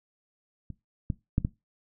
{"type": "clicks", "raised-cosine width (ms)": 5, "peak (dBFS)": [-27, -16, -11, -14], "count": 4, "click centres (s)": [0.703, 1.102, 1.381, 1.449], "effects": ["noise-tail reverb RT60 0.2 s tail -18 dB re dry"]}